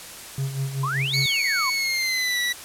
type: tone with tremolo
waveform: triangle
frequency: 135.9 Hz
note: C#3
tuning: 34 cents flat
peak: -20 dBFS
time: 0.38-1.26 s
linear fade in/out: 2 ms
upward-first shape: sine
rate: 5.2 Hz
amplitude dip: 65%
type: exponential two-way sweep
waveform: sine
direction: up then down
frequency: 987 to 4699 to 987 Hz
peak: -24 dBFS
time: 0.83-1.7 s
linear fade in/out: 5 ms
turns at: 1.18 s
type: tone with pitch glide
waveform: 25% pulse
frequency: 2217 to 1952.4 Hz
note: C#7 to B6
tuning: 0 to -20 cents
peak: -18 dBFS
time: 1.13-2.53 s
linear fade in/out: 10 ms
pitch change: -220 cents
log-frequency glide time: 1.72-2.39 s
effects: white hiss -39 dBFS RMS until 2.64 s + low-pass 12000 Hz 12 dB/octave

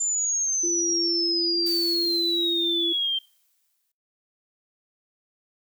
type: exponential sweep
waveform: sine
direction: down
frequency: 7200 to 3136 Hz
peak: -22 dBFS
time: 0-3.19 s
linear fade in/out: 10 ms
type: tone with pitch glide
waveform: sine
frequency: 340.4 to 338.2 Hz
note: F4 to E4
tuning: -44 to +44 cents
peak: -27 dBFS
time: 0.63-2.93 s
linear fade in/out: 10 ms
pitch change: -12 cents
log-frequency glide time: 2.5-2.6 s
type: noise with exponential decay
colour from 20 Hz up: blue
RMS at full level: -35 dBFS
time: 1.66-3.92 s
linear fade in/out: 5 ms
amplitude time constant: 490 ms
effects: noise-tail reverb RT60 0.4 s tail -23 dB re dry

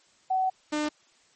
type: tone pair in turn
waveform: sine / sawtooth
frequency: 753 / 301 Hz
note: F#5 / D4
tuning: +30 / +43 cents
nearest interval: octave + major third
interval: 1587 cents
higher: first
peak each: -22 dBFS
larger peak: neither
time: 0.3-0.5 / 0.72-0.89 s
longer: first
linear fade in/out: 10 ms
effects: white hiss -62 dBFS RMS until 1.35 s + MP3 32 kbps

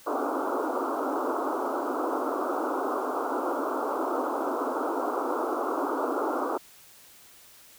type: band-pass noise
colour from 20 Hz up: pink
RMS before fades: -29 dBFS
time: 0.06-6.58 s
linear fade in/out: 10 ms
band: 260 to 1400 Hz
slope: 96 dB/octave
effects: white hiss -53 dBFS RMS until 7.78 s

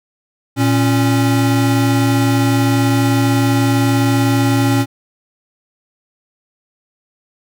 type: tone pair together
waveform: square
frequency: 115.8 / 275.4 Hz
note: A#2 / C#4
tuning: -11 / -11 cents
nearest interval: octave + minor third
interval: 1500 cents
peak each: -15 dBFS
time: 0.56-4.86 s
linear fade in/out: 50 ms
effects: none

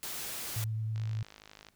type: noise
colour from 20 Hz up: white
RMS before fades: -39 dBFS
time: 0.03-0.64 s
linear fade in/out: 0 ms
type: tone with vibrato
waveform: sine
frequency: 110 Hz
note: A2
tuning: in tune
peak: -31 dBFS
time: 0.56-1.23 s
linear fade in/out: 5 ms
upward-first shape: sine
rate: 9.4 Hz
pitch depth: 12 cents each way
type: click train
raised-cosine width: 0.2 ms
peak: -32 dBFS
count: 39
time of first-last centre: 0.96-1.687 s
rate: 52.3 Hz
effects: pink hiss -70 dBFS RMS until 1.75 s

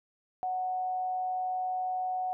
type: tone with amplitude modulation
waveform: sine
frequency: 739 Hz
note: F#5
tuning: 2 cents flat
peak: -28 dBFS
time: 0.43-2.33 s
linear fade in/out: 0 ms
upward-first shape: sine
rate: 168 Hz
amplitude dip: 25%
effects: none

